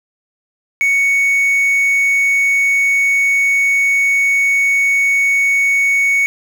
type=tone with quantisation; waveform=triangle; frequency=2225 Hz; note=C#7; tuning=6 cents sharp; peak=-9 dBFS; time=0.81-6.26 s; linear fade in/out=0 ms; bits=6; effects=none